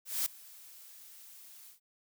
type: noise with ADSR envelope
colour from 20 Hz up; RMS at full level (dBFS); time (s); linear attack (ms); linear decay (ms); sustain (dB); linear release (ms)
blue; -30; 0.05-1.8; 210; 4; -23; 120
effects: none